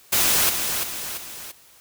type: noise with echo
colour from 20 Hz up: white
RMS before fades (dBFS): -19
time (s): 0.12-0.5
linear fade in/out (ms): 10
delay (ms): 340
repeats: 3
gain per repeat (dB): -6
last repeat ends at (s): 1.52
effects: white hiss -52 dBFS RMS until 1.8 s